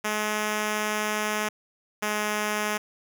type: tone pair in turn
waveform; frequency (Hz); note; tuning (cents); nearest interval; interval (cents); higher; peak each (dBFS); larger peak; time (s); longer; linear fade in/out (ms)
5% pulse; 212.4 / 210.9; G#3 / G#3; +39 / +27; unison; 12; first; -14 / -14; neither; 0.04-1.49 / 2.02-2.78; first; 10
effects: none